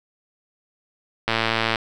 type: click train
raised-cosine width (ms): 0.3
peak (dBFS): -4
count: 55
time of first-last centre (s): 1.28-1.758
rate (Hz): 113
effects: none